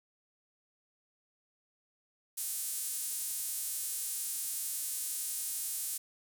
sawtooth tone with high-pass filter, 311.1 Hz, D#4, in tune, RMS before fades -37 dBFS, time 2.37-5.98 s, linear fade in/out 10 ms, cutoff 9300 Hz, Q 1.3, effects none

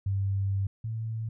sine tone pair in turn, 98 / 111.82 Hz, G2 / A2, 0 / +28 cents, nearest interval major second, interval 228 cents, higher second, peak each -25 / -30 dBFS, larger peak first, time 0.06-0.67 / 0.84-1.29 s, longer first, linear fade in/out 5 ms, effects none

